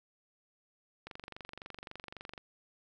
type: click train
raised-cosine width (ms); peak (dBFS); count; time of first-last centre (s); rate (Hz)
0.3; -28; 32; 1.07-2.378; 23.7
effects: none